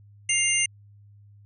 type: tone cluster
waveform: sine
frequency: 2112 / 2799 / 6210 / 8870 Hz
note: C7 / F7 / G8 / C#9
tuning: +16 / +3 / -17 / 0 cents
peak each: -26 dBFS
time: 0.29-0.66 s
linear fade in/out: 5 ms
effects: added 102 Hz sine -49 dBFS peak until 1.45 s